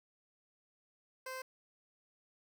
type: tone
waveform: 15% pulse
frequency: 519 Hz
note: C5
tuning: 14 cents flat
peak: -35 dBFS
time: 1.26-1.42 s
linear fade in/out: 5 ms
effects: none